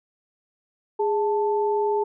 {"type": "tone pair together", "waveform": "sine", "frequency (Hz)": [413.9, 880], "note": ["G#4", "A5"], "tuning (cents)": [-6, 0], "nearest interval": "octave + minor second", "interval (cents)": 1306, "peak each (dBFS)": [-21, -25], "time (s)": [0.99, 2.04], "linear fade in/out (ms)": 10, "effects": []}